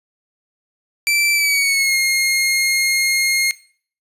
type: tone with pitch glide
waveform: sawtooth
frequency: 2334 to 2140 Hz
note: D7 to C7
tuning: -11 to +38 cents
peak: -11 dBFS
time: 1.07-3.51 s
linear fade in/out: 0 ms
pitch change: -151 cents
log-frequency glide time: 1.33-1.96 s
effects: noise-tail reverb RT60 0.5 s tail -20 dB re dry + resampled to 32000 Hz